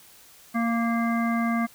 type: harmonic tone with a mistuned harmonic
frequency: 231.3 Hz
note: A#3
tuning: 13 cents flat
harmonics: 1 / 3 / 5 / 7 / 9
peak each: -23 / -31 / -31 / -37 / -34 dBFS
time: 0.54-1.67 s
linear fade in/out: 20 ms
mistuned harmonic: 5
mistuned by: +17 cents
effects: white hiss -52 dBFS RMS until 1.74 s